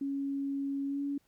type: tone with pitch glide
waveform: sine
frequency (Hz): 277.2 to 282.4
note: C#4 to C#4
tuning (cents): 0 to +32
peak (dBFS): -31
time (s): 0.01-1.18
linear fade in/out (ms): 5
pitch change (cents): +32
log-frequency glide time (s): 0.86-1.02
effects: pink hiss -72 dBFS RMS until 1.27 s